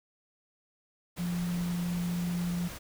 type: tone in noise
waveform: sine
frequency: 174.9 Hz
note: F3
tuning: 3 cents sharp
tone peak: -29 dBFS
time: 1.18-2.69 s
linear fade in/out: 20 ms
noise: pink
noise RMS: -43 dBFS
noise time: 1.16-2.79 s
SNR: +11 dB
effects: none